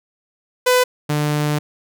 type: tone pair in turn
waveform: sawtooth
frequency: 501 / 148.95 Hz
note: B4 / D3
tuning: +25 / +25 cents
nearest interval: octave + major sixth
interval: 2100 cents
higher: first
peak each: -8 / -13 dBFS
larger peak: first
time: 0.66-0.84 / 1.09-1.59 s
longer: second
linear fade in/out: 10 ms
effects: none